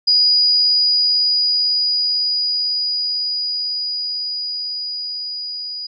sine tone with level ramp, 4909 Hz, D#8, 24 cents flat, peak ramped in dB -10 to -25 dBFS, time 0.07-5.87 s, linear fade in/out 10 ms, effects none

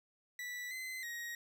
40% pulse tone with pitch steps, 1964 / 2046 / 1887 Hz, B6 / C7 / A#6, -10 / -39 / +21 cents, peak -40 dBFS, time 0.39-1.35 s, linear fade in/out 2 ms, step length 320 ms, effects none

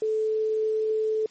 sine tone, 435.5 Hz, A4, 18 cents flat, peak -22 dBFS, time 0.02-1.26 s, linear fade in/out 2 ms, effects white hiss -55 dBFS RMS until 1.3 s + MP3 32 kbps

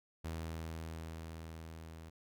sawtooth tone with level ramp, 81.1 Hz, E2, 28 cents flat, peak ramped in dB -35 to -45 dBFS, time 0.24-2.1 s, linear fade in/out 10 ms, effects none

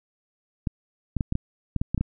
clicks, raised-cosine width 5 ms, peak -12 dBFS, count 10, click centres 0.672 / 1.167 / 1.208 / 1.324 / 1.354 / 1.763 / 1.815 / 1.946 / 1.978 / 2.01 s, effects none

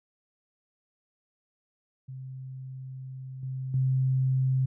sine tone with level steps, 131.1 Hz, C3, 4 cents sharp, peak -37 / -31 / -22 dBFS, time 2.08-4.66 s, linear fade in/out 10 ms, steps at 3.43 / 3.74 s, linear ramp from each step 2 ms, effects none

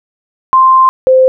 sine tone pair in turn, 1046.5 / 519.2 Hz, C6 / C5, 0 / -13 cents, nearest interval octave, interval 1213 cents, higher first, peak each -3 dBFS, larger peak neither, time 0.53-0.89 / 1.07-1.28 s, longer first, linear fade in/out 0 ms, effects none

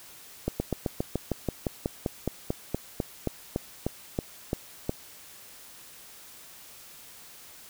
slowing click train, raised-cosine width 2 ms, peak -13 dBFS, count 21, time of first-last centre 0.48-4.894 s, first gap 120 ms, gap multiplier 1.06, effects white hiss -49 dBFS RMS until 7.69 s

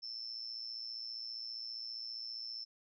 sine tone with amplitude modulation, 5320 Hz, E8, 15 cents sharp, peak -38 dBFS, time 0.02-2.65 s, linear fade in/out 20 ms, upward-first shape sine, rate 115 Hz, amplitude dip 70%, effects none

